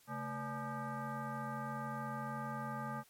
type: tone with frequency modulation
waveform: sine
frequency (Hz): 493.9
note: B4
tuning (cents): 0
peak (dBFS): -38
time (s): 0.07-3.04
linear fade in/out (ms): 50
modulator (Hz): 358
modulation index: 2.7
effects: white hiss -66 dBFS RMS until 3.09 s + MP3 64 kbps